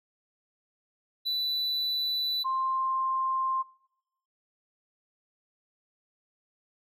triangle / sine tone pair in turn, 3976 / 1053.1 Hz, B7 / C6, +11 / +11 cents, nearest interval octave + major seventh, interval 2300 cents, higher first, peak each -26 dBFS, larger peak neither, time 1.25-2.44 / 2.44-3.63 s, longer neither, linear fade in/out 20 ms, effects noise-tail reverb RT60 0.8 s tail -21 dB re dry

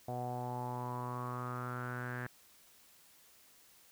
sawtooth tone with low-pass filter sweep, 123.47 Hz, B2, in tune, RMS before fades -40 dBFS, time 0.08-2.27 s, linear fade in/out 5 ms, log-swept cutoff 700 to 1700 Hz, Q 7.3, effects white hiss -63 dBFS RMS until 3.91 s

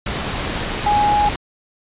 sine tone in noise, 830.6 Hz, G#5, in tune, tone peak -13 dBFS, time 0.86-1.29 s, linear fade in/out 5 ms, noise pink, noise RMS -23 dBFS, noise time 0.06-1.36 s, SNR +7 dB, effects resampled to 8000 Hz

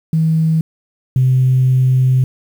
sine tone pair in turn, 160.3 / 129.27 Hz, E3 / C3, -48 / -21 cents, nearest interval major third, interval 373 cents, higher first, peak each -10 / -8 dBFS, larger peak second, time 0.13-0.61 / 1.16-2.24 s, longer second, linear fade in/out 2 ms, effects tanh soft clip ceiling -4 dBFS + 7-bit

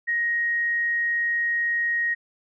sine tone, 1878 Hz, A#6, 12 cents sharp, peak -21 dBFS, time 0.07-2.15 s, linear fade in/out 20 ms, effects none

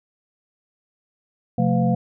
sine tone cluster, 130 / 176.6 / 221.6 / 504 / 707 Hz, C3 / F3 / A3 / B4 / F5, -11 / +20 / +13 / +35 / +21 cents, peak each -22 / -21 / -21 / -28 / -26 dBFS, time 1.58-1.95 s, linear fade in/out 5 ms, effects none

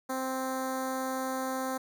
10% pulse tone with notch filter, 261.6 Hz, C4, in tune, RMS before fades -33 dBFS, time 0.09-1.78 s, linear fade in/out 10 ms, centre 3000 Hz, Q 0.62, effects none

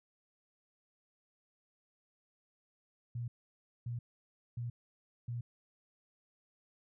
sine tone bursts, 119.4 Hz, A#2, 42 cents sharp, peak -36 dBFS, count 4, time 3.15-5.41 s, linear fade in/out 5 ms, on 130 ms, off 580 ms, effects none

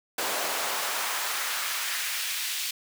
pink noise with high-pass filter sweep, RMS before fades -30 dBFS, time 0.18-2.71 s, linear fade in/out 5 ms, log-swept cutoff 520 to 2900 Hz, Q 1.1, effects none

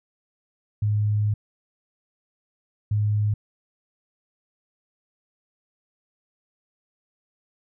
sine tone pair in turn, 105 / 105 Hz, G#2 / G#2, +19 / +19 cents, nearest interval unison, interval 0 cents, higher neither, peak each -19 dBFS, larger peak neither, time 0.82-1.34 / 2.91-3.34 s, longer first, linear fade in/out 5 ms, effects none

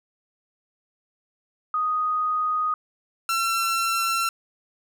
sine / sawtooth tone pair in turn, 1244.5 / 1351.3 Hz, D#6 / E6, 0 / +43 cents, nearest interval minor second, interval 143 cents, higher second, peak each -21 / -18 dBFS, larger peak second, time 1.74-2.74 / 3.29-4.29 s, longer neither, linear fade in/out 2 ms, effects none

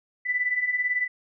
sine beating tone pair, 1972 / 1990 Hz, B6 / B6, -3 / +13 cents, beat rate 18 Hz, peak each -29 / -24 dBFS, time 0.25-1.08 s, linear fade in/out 20 ms, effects none

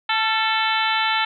harmonic tone with a mistuned harmonic, 440 Hz, A4, in tune, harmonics 2 / 3 / 4 / 5 / 6 / 7 / 8 / 9, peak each -23 / -25 / -26 / -27 / -28 / -28 / -29 / -30 dBFS, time 0.09-1.25 s, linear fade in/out 5 ms, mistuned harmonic 3, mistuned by +46 cents, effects none

